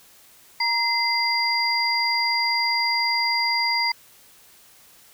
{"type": "tone cluster", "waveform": "sine", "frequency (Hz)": [941, 2065, 4785], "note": ["A#5", "C7", "D8"], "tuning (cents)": [16, -23, 32], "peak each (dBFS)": [-25, -24, -23], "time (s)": [0.6, 3.92], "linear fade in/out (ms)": 5, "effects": ["white hiss -52 dBFS RMS until 5.13 s"]}